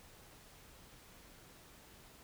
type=silence; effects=pink hiss -59 dBFS RMS until 2.23 s